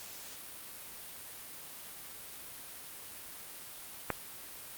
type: click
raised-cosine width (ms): 0.5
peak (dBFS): -15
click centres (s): 4.103
effects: white hiss -47 dBFS RMS until 4.77 s + Opus 48 kbps